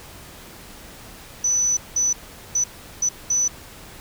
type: tone bursts at uneven times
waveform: sine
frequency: 5980 Hz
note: F#8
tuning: 17 cents sharp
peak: -17 dBFS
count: 5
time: 1.44-1.77 / 1.96-2.13 / 2.55-2.64 / 3.02-3.09 / 3.3-3.48 s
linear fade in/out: 5 ms
effects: pink hiss -42 dBFS RMS until 4 s